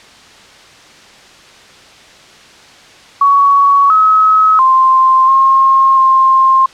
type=tone with pitch steps; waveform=sine; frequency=1121 / 1281 / 1048 / 1071 / 1059 Hz; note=C#6 / E6 / C6 / C6 / C6; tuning=+19 / -50 / +2 / +40 / +21 cents; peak=-5 dBFS; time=3.21-6.66 s; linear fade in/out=5 ms; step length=690 ms; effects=white hiss -39 dBFS RMS until 6.73 s + low-pass 5000 Hz 12 dB/octave